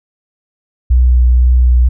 sine tone with vibrato, 61.74 Hz, B1, in tune, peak -5 dBFS, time 0.9-1.89 s, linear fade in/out 10 ms, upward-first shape triangle, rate 2 Hz, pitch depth 16 cents each way, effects none

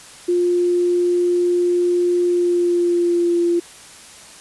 sine tone with pitch glide, 352.7 to 344.4 Hz, F4 to F4, +17 to -24 cents, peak -14 dBFS, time 0.28-3.6 s, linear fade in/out 10 ms, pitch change -41 cents, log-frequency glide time 2.23-3.39 s, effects white hiss -41 dBFS RMS until 4.4 s + resampled to 24000 Hz

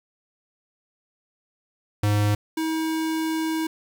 square tone pair in turn, 103.83 / 319.7 Hz, G#2 / D#4, 0 / +47 cents, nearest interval octave + perfect fifth, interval 1947 cents, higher second, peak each -19 / -24 dBFS, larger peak first, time 2.03-2.35 / 2.57-3.67 s, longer second, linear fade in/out 5 ms, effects 8-bit

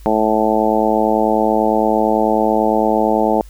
harmonic tone, 109 Hz, A2, 16 cents flat, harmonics 2 / 3 / 4 / 5 / 6 / 7 / 8, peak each -20 / -20 / -20 / -20 / -20 / -20 / -20 dBFS, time 0.06-3.41 s, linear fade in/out 0 ms, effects added 50 Hz sine -35 dBFS peak until 3.49 s + white hiss -50 dBFS RMS until 3.49 s

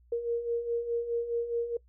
sine beating tone pair, 466.2 / 471 Hz, A#4 / A#4, 0 / +18 cents, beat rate 4.8 Hz, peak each -35 / -29 dBFS, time 0.12-1.77 s, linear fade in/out 5 ms, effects noise-tail reverb RT60 0.1 s tail -22 dB re dry + added 60 Hz sine -58 dBFS peak until 1.88 s

